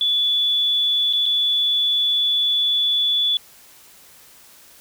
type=tone with dropouts; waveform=sine; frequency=3444 Hz; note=A7; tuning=38 cents flat; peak=-16 dBFS; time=0.01-3.37 s; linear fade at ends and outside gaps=1 ms; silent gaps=1.128-1.134 / 1.257-1.262 s; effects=white hiss -48 dBFS RMS until 4.8 s